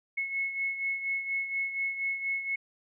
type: beating tone pair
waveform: sine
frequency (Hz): 2187 / 2191.2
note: C#7 / C#7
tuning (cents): -24 / -21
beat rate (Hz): 4.2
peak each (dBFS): -30 / -37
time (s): 0.17-2.56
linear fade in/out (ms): 10
effects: none